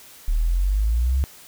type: exponential sweep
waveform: sine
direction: up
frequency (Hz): 36.78 to 69.3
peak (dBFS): -17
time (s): 0.28-1.24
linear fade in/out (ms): 0
effects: white hiss -46 dBFS RMS until 1.47 s